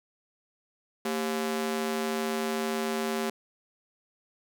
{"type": "ring-modulated tone", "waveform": "sawtooth", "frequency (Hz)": 311.1, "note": "D#4", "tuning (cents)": 0, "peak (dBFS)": -21, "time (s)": [1.05, 3.3], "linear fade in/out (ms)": 5, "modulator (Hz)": 84.5, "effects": []}